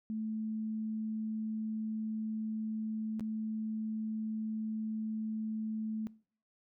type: tone with dropouts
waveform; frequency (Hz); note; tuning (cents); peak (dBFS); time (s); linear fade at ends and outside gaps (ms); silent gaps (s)
sine; 218.4; A3; -13; -34; 0.1-6.07; 0; 3.196-3.207
effects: noise-tail reverb RT60 0.5 s tail -22 dB re dry